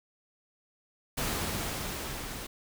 pink noise with level ramp, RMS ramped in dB -31 to -40 dBFS, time 1.17-2.47 s, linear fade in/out 10 ms, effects none

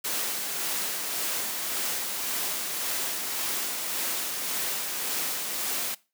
white noise with tremolo, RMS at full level -29 dBFS, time 0.04-5.95 s, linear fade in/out 10 ms, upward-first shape sine, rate 1.8 Hz, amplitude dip 30%, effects noise-tail reverb RT60 0.3 s tail -21 dB re dry + high-pass 200 Hz 12 dB/octave

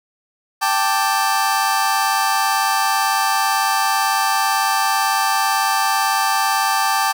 sawtooth chord, G suspended second, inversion none, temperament just, 784 / 882 / 1176 Hz, G5 / A5 / D6, 0 / +4 / +2 cents, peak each -16 dBFS, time 0.61-7.13 s, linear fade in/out 20 ms, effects none

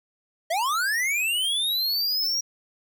square linear sweep, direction up, 619 to 5700 Hz, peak -23 dBFS, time 0.5-2.41 s, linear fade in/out 10 ms, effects none

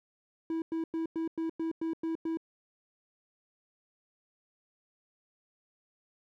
triangle tone bursts, 326 Hz, E4, 19 cents flat, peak -28 dBFS, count 9, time 0.5-2.372 s, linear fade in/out 2 ms, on 120 ms, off 99 ms, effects none

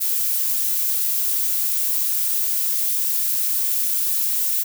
violet noise, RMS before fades -21 dBFS, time 0-4.64 s, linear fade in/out 20 ms, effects none

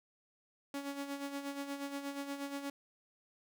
sawtooth tone with tremolo, 280.4 Hz, C#4, 20 cents sharp, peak -33 dBFS, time 0.74-2.7 s, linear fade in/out 2 ms, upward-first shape sine, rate 8.4 Hz, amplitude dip 60%, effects none

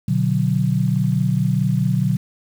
sine chord, B minor, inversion none, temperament just, 123.47 / 148.16 / 185.21 Hz, B2 / D3 / F#3, 0 / +16 / +2 cents, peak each -20 dBFS, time 0.08-2.17 s, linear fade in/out 5 ms, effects 7-bit

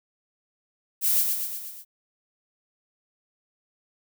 violet noise with echo, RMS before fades -22 dBFS, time 1.01-1.25 s, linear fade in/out 50 ms, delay 120 ms, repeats 5, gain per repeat -4 dB, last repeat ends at 1.85 s, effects none

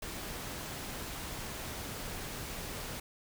pink noise, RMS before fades -41 dBFS, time 0.02-3 s, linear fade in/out 5 ms, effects none

